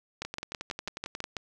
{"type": "two click trains", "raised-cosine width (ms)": 0.2, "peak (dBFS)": [-16, -19], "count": [8, 12], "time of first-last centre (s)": [[0.22, 1.368], [0.25, 1.241]], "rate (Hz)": [6.1, 11.1], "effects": []}